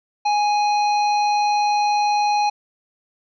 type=harmonic tone; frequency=830.6 Hz; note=G#5; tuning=in tune; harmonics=1 / 3 / 5 / 7; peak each=-16 / -29 / -30 / -38 dBFS; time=0.25-2.5 s; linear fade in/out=10 ms; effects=none